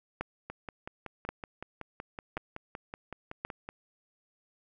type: two click trains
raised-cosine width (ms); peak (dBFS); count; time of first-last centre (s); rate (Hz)
0.5; -18 / -24; 4 / 18; 0.21-3.45 / 0.5-3.689; 0.926 / 5.33
effects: none